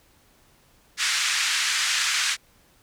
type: band-pass noise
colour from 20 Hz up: pink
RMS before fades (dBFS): -24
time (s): 0.97-2.37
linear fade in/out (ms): 50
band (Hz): 1500 to 7900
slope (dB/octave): 24
effects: pink hiss -59 dBFS RMS until 2.82 s